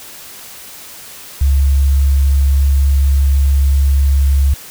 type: tone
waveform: sine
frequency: 69.1 Hz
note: C#2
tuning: 5 cents flat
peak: -8 dBFS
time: 1.41-4.54 s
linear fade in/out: 5 ms
effects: white hiss -34 dBFS RMS until 4.7 s